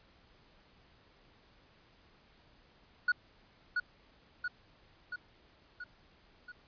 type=tone with echo; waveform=triangle; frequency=1460 Hz; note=F#6; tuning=24 cents flat; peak=-23 dBFS; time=3.08-3.12 s; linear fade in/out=5 ms; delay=680 ms; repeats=5; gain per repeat=-4 dB; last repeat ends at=6.52 s; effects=pink hiss -64 dBFS RMS until 6.67 s + resampled to 11025 Hz